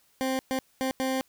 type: tone bursts at uneven times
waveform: 20% pulse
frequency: 262.6 Hz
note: C4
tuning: 6 cents sharp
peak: -21 dBFS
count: 4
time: 0.21-0.39 / 0.51-0.59 / 0.81-0.91 / 1-1.21 s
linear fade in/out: 0 ms
effects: white hiss -65 dBFS RMS until 1.28 s